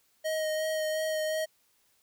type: tone with vibrato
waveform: square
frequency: 626 Hz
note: D#5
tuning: 10 cents sharp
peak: -29 dBFS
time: 0.24-1.46 s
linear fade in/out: 20 ms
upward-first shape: sine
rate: 2.8 Hz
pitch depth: 15 cents each way
effects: white hiss -69 dBFS RMS until 2.02 s